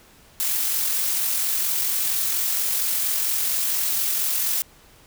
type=noise with amplitude modulation; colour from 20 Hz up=blue; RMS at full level=-22 dBFS; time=0.4-4.62 s; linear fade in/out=0 ms; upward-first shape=sine; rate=44.3 Hz; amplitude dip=25%; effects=pink hiss -52 dBFS RMS until 5.06 s